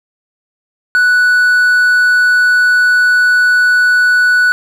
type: tone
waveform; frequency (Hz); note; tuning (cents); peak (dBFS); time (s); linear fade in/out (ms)
triangle; 1480; F#6; 0; -5; 0.95-4.52; 0
effects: none

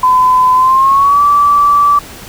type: tone with pitch glide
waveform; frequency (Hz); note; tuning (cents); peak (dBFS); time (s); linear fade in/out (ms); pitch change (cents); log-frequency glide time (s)
sine; 1014 to 1158.1; B5 to D6; +45 to -25; -5; 0.03-1.99; 5; +230; 0.55-1.22
effects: pink hiss -31 dBFS RMS until 2.28 s

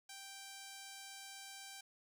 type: tone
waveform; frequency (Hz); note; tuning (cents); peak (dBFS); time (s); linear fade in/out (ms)
5% pulse; 784; G5; 0; -38; 0.09-1.81; 5
effects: none

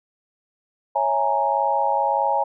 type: chord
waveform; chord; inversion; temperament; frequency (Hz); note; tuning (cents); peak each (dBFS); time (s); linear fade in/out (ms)
sine; A# half-diminished seventh; first; equal; 554.4 / 659.3 / 830.6 / 932.3; C#5 / E5 / G#5 / A#5; 0 / 0 / 0 / 0; -25 / -27 / -21 / -23; 0.95-2.44; 10
effects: none

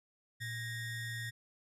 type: ring-modulated tone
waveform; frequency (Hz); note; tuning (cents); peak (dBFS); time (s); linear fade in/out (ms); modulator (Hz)
square; 877; A5; -6; -36; 0.4-1.31; 20; 993
effects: resampled to 32000 Hz

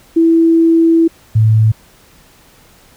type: tone pair in turn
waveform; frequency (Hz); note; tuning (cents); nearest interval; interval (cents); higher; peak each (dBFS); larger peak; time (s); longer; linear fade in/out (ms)
sine; 329.6 / 109.79; E4 / A2; 0 / -3; octave + perfect fifth; 1903; first; -6; neither; 0.16-1.08 / 1.35-1.72; first; 10
effects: pink hiss -46 dBFS RMS until 2.96 s

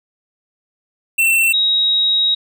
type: tone pair in turn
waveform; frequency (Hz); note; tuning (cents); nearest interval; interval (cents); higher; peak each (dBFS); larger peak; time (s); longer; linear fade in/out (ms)
square / sine; 2694 / 3802; E7 / A#7; +37 / +33; tritone; 596; second; -12; neither; 1.18-1.53 / 1.53-2.35; second; 10
effects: none

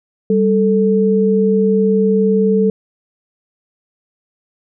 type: tone pair together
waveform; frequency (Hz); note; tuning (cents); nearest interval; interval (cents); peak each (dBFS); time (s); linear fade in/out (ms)
sine; 196 / 440.3; G3 / A4; 0 / +1; octave + major second; 1401; -13; 0.3-2.7; 2
effects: none

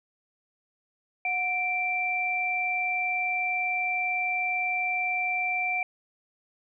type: tone pair together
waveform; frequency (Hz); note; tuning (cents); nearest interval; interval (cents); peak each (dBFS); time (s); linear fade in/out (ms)
sine; 731.2 / 2349; F#5 / D7; -21 / 0; octave + minor sixth; 2021; -31 / -26; 1.25-5.83; 2
effects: none

